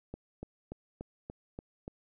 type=click train; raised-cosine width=2 ms; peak=-27 dBFS; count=7; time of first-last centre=0.14-1.879 s; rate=3.45 Hz; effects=none